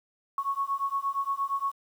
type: beating tone pair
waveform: sine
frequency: 1101 / 1109.6 Hz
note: C#6 / C#6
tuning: -12 / +1 cents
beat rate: 8.6 Hz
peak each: -30 dBFS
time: 0.38-1.72 s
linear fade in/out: 2 ms
effects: 9-bit